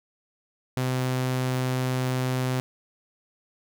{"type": "tone", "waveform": "sawtooth", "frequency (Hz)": 128.3, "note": "C3", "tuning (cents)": -34, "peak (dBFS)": -20, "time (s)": [0.77, 2.6], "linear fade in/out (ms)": 0, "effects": []}